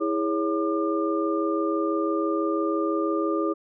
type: tone cluster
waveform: sine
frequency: 325.7 / 411.7 / 556 / 1200 Hz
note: E4 / G#4 / C#5 / D6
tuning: -21 / -15 / +5 / +37 cents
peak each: -25 / -28 / -30 / -30 dBFS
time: 0-3.54 s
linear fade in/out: 20 ms
effects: none